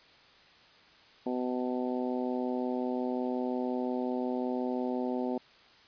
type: harmonic tone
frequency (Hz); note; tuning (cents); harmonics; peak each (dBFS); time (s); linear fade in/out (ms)
125.6; B2; +30; 2 / 3 / 4 / 5 / 6 / 7; -32 / -36 / -38 / -40 / -42 / -43; 1.26-5.38; 5
effects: white hiss -58 dBFS RMS until 5.87 s + resampled to 11025 Hz